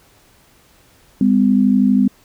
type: tone pair together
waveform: sine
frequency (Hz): 201.5 / 253.9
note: G3 / B3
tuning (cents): +48 / +48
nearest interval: major third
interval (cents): 400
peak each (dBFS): -13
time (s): 1.21-2.08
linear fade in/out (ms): 2
effects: pink hiss -52 dBFS RMS until 2.24 s